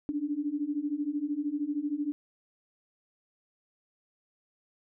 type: beating tone pair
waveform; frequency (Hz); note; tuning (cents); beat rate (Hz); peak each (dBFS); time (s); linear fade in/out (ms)
sine; 284.8 / 297.8; C#4 / D4; +47 / +24; 13; -33 / -31; 0.09-2.12; 0
effects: none